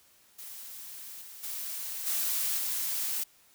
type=noise with level steps; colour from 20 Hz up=blue; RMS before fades=-44 / -47 / -37 / -30 / -32 dBFS; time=0.38-3.24 s; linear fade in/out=10 ms; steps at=1.21 / 1.43 / 2.06 / 2.57 s; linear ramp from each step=10 ms; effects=white hiss -62 dBFS RMS until 3.54 s